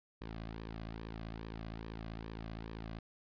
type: tone with flanger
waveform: sawtooth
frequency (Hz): 55.3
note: A1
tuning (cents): +9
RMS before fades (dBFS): -45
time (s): 0.21-2.99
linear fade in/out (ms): 5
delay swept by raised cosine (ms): 1.4 to 2.25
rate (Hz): 2.4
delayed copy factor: -0.6
effects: resampled to 11025 Hz